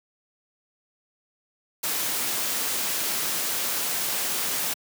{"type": "noise", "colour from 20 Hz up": "white", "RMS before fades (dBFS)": -27, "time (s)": [1.83, 4.74], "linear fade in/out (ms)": 10, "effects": ["high-pass 150 Hz 12 dB/octave"]}